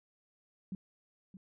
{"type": "tone with echo", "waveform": "sine", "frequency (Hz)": 189.9, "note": "F#3", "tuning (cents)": 45, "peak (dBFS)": -36, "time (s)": [0.72, 0.75], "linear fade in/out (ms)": 2, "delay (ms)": 620, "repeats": 1, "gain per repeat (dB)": -12, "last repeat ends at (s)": 1.37, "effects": []}